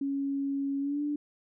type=tone with pitch glide; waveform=sine; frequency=277.2 to 293.3 Hz; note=C#4 to D4; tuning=0 to -2 cents; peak=-28 dBFS; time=0.01-1.16 s; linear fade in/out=5 ms; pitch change=+98 cents; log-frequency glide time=0.8-1.02 s; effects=none